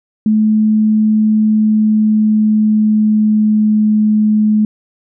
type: tone with pitch glide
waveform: sine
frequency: 215.6 to 213.4 Hz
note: A3 to G#3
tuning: -35 to +47 cents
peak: -8 dBFS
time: 0.26-4.65 s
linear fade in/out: 2 ms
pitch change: -18 cents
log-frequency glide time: 1.38-3.89 s
effects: none